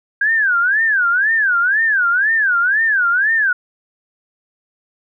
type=tone with vibrato; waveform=sine; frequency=1588 Hz; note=G6; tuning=22 cents sharp; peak=-12 dBFS; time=0.21-3.53 s; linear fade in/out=5 ms; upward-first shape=sine; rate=2 Hz; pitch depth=240 cents each way; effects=none